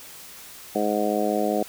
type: harmonic tone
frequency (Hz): 105.2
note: G#2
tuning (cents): +23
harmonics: 2 / 3 / 4 / 5 / 6 / 7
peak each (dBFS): -28 / -28 / -28 / -28 / -28 / -28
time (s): 0.75-1.63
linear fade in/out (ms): 5
effects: white hiss -43 dBFS RMS until 1.68 s